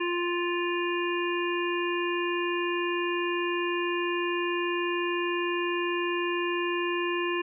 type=harmonic tone; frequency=349.2 Hz; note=F4; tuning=in tune; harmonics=1 / 3 / 5 / 7 / 8; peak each=-28 / -33 / -35 / -36 / -37 dBFS; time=0-7.42 s; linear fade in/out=10 ms; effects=none